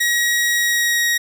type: tone with pitch glide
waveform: sawtooth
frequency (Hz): 1902 to 1890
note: A#6 to A#6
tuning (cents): +34 to +23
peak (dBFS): -12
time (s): 0-1.18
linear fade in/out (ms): 10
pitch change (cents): -11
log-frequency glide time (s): 0.55-1.04
effects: none